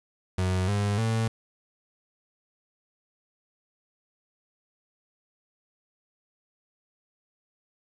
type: tone with pitch steps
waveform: 35% pulse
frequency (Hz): 92.5 / 102.04 / 112.57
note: F#2 / G#2 / A2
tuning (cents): 0 / -30 / +40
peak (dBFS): -22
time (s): 0.38-1.28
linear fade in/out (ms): 5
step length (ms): 300
effects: resampled to 24000 Hz + 9-bit